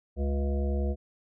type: harmonic tone with a mistuned harmonic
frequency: 69.9 Hz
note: C#2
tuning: 15 cents sharp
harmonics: 1 / 3 / 5 / 7 / 9 / 10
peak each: -26 / -35 / -38 / -38 / -41 / -47 dBFS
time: 0.16-0.96 s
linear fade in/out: 50 ms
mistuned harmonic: 5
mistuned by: +31 cents
effects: none